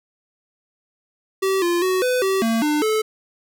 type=tone with pitch steps; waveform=square; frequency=384.4 / 346.5 / 372.3 / 502 / 384.4 / 226.8 / 299.6 / 434.1 Hz; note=G4 / F4 / F#4 / B4 / G4 / A#3 / D4 / A4; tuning=-34 / -14 / +11 / +28 / -34 / -47 / +35 / -23 cents; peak=-18 dBFS; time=1.42-3.02 s; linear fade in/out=10 ms; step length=200 ms; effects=none